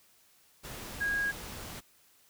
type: tone in noise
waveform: sine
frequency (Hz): 1641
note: G#6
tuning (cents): -21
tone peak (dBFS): -28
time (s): 1-1.32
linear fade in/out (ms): 20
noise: pink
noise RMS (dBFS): -43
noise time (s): 0.63-1.81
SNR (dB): +12
effects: white hiss -64 dBFS RMS until 2.29 s